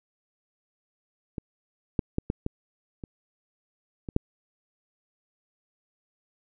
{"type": "clicks", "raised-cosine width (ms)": 3, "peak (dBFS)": [-19, -10, -12, -13, -15, -24, -22, -8], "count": 8, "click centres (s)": [1.382, 1.992, 2.184, 2.301, 2.464, 3.038, 4.088, 4.164], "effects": []}